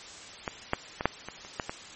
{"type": "clicks", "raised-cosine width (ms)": 0.5, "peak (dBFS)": [-15, -9, -15, -6, -22, -30, -14, -17], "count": 8, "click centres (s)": [0.478, 0.734, 1.009, 1.056, 1.286, 1.449, 1.598, 1.695], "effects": ["white hiss -45 dBFS RMS until 1.95 s", "MP3 32 kbps"]}